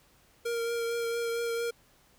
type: tone with vibrato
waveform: square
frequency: 466.2 Hz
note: A#4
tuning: in tune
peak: -30 dBFS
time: 0.45-1.71 s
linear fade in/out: 10 ms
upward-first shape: triangle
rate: 4.4 Hz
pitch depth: 18 cents each way
effects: pink hiss -63 dBFS RMS until 2.18 s